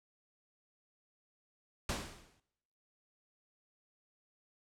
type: noise with exponential decay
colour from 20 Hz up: pink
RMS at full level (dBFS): -34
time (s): 1.89-2.4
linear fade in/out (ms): 2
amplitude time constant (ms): 110
effects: noise-tail reverb RT60 0.9 s tail -22 dB re dry + low-pass 9000 Hz 12 dB/octave